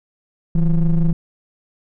triangle ring-modulated tone, 88.7 Hz, F2, 27 cents sharp, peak -7 dBFS, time 0.55-1.13 s, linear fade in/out 5 ms, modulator 75.9 Hz, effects none

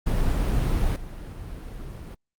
brown noise with level steps, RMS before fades -23 / -36 dBFS, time 0.06-2.15 s, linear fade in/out 10 ms, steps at 0.96 s, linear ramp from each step 2 ms, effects Opus 32 kbps

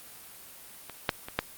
clicks, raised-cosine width 0.3 ms, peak -24 / -7 / -21 / -8 dBFS, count 4, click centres 0.897 / 1.092 / 1.285 / 1.39 s, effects white hiss -48 dBFS RMS until 1.57 s + Opus 32 kbps

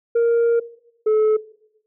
sine tone pair in turn, 466.8 / 431.9 Hz, A#4 / A4, +2 / -32 cents, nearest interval minor second, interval 134 cents, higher first, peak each -11 dBFS, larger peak neither, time 0.15-0.6 / 1.06-1.37 s, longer first, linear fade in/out 10 ms, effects noise-tail reverb RT60 0.8 s tail -20 dB re dry + tanh soft clip ceiling -13 dBFS

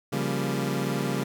25% pulse chord, G half-diminished seventh, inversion second, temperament equal, 138.59 / 174.61 / 196 / 233.1 Hz, Db3 / F3 / G3 / Bb3, 0 / 0 / 0 / 0 cents, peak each -26 / -30 / -27 / -29 dBFS, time 0.12-1.24 s, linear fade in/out 10 ms, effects none

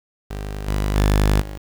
sawtooth tone with level steps, 50.7 Hz, G#1, 41 cents flat, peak -23 / -15 / -10 / -26 dBFS, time 0.3-1.58 s, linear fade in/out 10 ms, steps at 0.67 / 0.95 / 1.4 s, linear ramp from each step 20 ms, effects 7-bit

